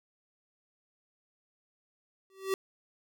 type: tone with exponential growth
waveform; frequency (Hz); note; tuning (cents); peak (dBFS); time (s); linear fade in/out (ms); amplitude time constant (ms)
square; 385; G4; -31; -25; 2.3-2.54; 1; 51
effects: none